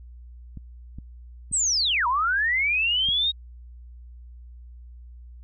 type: clicks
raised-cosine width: 5 ms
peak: -26 dBFS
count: 4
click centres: 0.573 / 0.986 / 1.515 / 3.088 s
type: linear two-way sweep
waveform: sine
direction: down then up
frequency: 8372 to 932.3 to 3780 Hz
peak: -20 dBFS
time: 1.52-3.32 s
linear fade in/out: 20 ms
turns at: 2.07 s
effects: added 60 Hz sine -41 dBFS peak until 5.43 s